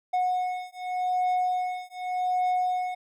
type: beating tone pair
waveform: triangle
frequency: 730 / 730.85 Hz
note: F#5 / F#5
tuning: -24 / -22 cents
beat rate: 0.85 Hz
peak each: -26 dBFS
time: 0.13-2.95 s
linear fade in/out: 10 ms
effects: none